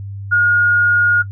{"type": "tone", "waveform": "sine", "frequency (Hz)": 1432, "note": "F6", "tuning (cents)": 43, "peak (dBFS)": -9, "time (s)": [0.31, 1.23], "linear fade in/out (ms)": 20, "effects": ["noise-tail reverb RT60 0.1 s tail -23 dB re dry", "added 99 Hz sine -25 dBFS peak until 1.31 s"]}